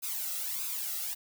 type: noise with flanger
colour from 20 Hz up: blue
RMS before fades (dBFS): -35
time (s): 0.02-1.15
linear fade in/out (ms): 20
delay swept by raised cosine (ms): 0.79 to 1.53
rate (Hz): 1.6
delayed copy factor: +0.8
effects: none